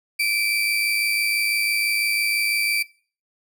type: tone pair together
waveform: 35% pulse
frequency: 2320 / 2426 Hz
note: D7 / D#7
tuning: -22 / -44 cents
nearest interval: minor second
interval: 78 cents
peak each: -18 / -25 dBFS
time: 0.19-2.83 s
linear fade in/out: 10 ms
effects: noise-tail reverb RT60 0.4 s tail -20 dB re dry